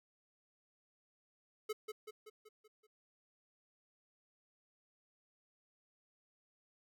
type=tone with echo; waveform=square; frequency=430 Hz; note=A4; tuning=40 cents flat; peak=-37 dBFS; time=1.69-1.73 s; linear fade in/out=10 ms; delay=190 ms; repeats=6; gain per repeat=-5 dB; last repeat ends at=2.87 s; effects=none